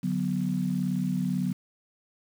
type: chord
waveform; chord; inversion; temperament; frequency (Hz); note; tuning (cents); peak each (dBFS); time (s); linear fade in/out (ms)
sine; B minor; first; equal; 146.83 / 185 / 246.9; D3 / F#3 / B3; 0 / 0 / 0; -32 / -27 / -31; 0.03-1.53; 10
effects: 8-bit